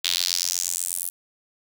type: tone with high-pass filter sweep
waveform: sawtooth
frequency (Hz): 88.3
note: F2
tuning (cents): +20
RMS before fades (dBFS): -26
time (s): 0.04-1.1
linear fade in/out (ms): 10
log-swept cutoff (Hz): 3500 to 11000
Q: 2.8
effects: none